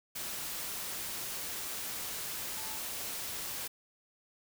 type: tone in noise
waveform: sine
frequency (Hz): 880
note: A5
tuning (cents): 0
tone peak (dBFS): -48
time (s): 2.57-2.78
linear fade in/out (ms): 10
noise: white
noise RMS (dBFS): -39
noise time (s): 0.15-3.68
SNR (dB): -12
effects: none